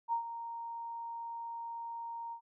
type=tone with ADSR envelope; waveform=sine; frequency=929 Hz; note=A#5; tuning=6 cents flat; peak=-28 dBFS; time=0.08-2.41 s; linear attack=45 ms; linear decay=99 ms; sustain=-11 dB; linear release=88 ms; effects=none